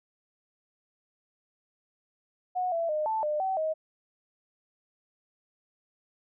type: tone with pitch steps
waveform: sine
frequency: 731 / 669 / 611 / 880 / 602 / 763 / 630 Hz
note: F#5 / E5 / D#5 / A5 / D5 / G5 / D#5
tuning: -21 / +25 / -32 / 0 / +43 / -47 / +21 cents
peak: -26 dBFS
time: 2.55-3.74 s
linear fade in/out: 20 ms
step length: 170 ms
effects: none